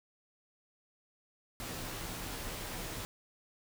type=noise with comb filter; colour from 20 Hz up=pink; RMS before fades=-41 dBFS; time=1.6-3.05 s; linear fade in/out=0 ms; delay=14 ms; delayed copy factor=-0.5; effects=none